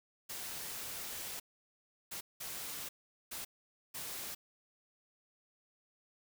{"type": "noise bursts at uneven times", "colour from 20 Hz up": "white", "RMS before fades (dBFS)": -43, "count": 5, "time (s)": [[0.29, 1.4], [2.11, 2.21], [2.4, 2.89], [3.31, 3.45], [3.94, 4.35]], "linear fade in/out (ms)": 10, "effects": []}